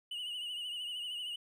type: tone with vibrato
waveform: triangle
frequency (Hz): 2922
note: F#7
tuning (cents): -22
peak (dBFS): -36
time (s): 0.11-1.36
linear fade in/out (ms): 5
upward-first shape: triangle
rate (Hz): 13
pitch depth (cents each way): 73
effects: none